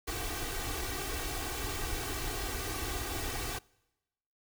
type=noise with comb filter; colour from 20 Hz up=pink; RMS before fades=-36 dBFS; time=0.07-3.59 s; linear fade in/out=10 ms; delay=2.6 ms; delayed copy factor=+0.9; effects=noise-tail reverb RT60 1.0 s tail -25 dB re dry